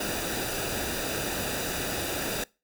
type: noise with comb filter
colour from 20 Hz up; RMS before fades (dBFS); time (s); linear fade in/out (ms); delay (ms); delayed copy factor
pink; -31; 0-2.44; 5; 0.93; -0.6
effects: noise-tail reverb RT60 0.3 s tail -24 dB re dry